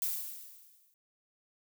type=noise with exponential decay; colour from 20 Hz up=violet; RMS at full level=-31 dBFS; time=0.02-0.94 s; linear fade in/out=1 ms; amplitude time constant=200 ms; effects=none